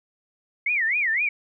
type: tone with vibrato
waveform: sine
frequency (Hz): 2093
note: C7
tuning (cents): 0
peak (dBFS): -20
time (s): 0.66-1.29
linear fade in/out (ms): 5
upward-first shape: sine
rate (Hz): 3.9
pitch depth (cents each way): 290
effects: none